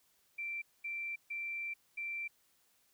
sine tone bursts at uneven times, 2349 Hz, D7, in tune, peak -37 dBFS, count 4, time 0.38-0.62 / 0.84-1.16 / 1.3-1.74 / 1.97-2.28 s, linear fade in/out 10 ms, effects white hiss -72 dBFS RMS until 2.93 s

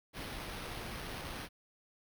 pink noise with sample-and-hold, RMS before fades -43 dBFS, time 0.13-1.49 s, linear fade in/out 50 ms, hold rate 7350 Hz, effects none

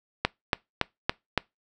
click train, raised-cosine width 0.3 ms, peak -5 dBFS, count 5, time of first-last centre 0.25-1.377 s, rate 3.55 Hz, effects noise-tail reverb RT60 0.2 s tail -24 dB re dry

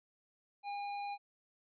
sine tone with tanh clipping, 811 Hz, G#5, 41 cents flat, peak -40 dBFS, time 0.63-1.18 s, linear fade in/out 50 ms, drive 14 dB, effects resampled to 11025 Hz

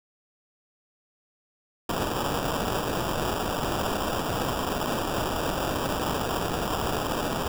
white noise with sample-and-hold, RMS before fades -28 dBFS, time 1.89-7.48 s, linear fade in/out 2 ms, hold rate 2100 Hz, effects none

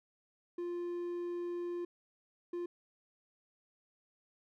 triangle tone bursts at uneven times, 349.2 Hz, F4, in tune, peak -34 dBFS, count 2, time 0.58-1.85 / 2.53-2.66 s, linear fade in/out 5 ms, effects none

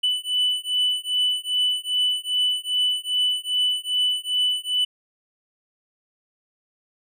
triangle beating tone pair, 2985 / 2987.5 Hz, F#7 / F#7, +15 / +16 cents, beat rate 2.5 Hz, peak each -22 dBFS, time 0.03-4.85 s, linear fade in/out 10 ms, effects none

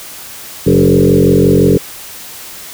sine tone with frequency modulation, 288.7 Hz, D4, 30 cents flat, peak -5 dBFS, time 0.66-1.78 s, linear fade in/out 10 ms, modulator 45.8 Hz, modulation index 4, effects white hiss -30 dBFS RMS until 2.73 s

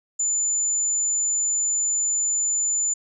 sine tone, 7040 Hz, A8, in tune, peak -20 dBFS, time 0.19-2.94 s, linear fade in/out 10 ms, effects none

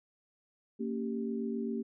sine chord, G diminished, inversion first, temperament equal with one note detuned, 229.6 / 277.2 / 392 Hz, Bb3 / Db4 / G4, -26 / 0 / 0 cents, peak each -34 / -40 / -38 dBFS, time 0.79-1.83 s, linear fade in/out 20 ms, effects none

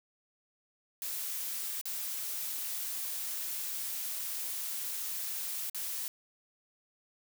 blue noise with dropouts, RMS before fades -37 dBFS, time 1.02-6.08 s, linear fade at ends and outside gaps 1 ms, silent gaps 1.813-1.855 / 5.698-5.746 s, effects none

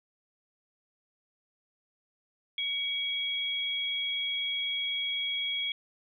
sine tone pair together, 2264 / 3308 Hz, C#7 / G#7, +36 / -8 cents, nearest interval perfect fifth, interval 656 cents, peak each -35 / -30 dBFS, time 2.58-5.72 s, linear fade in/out 2 ms, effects none

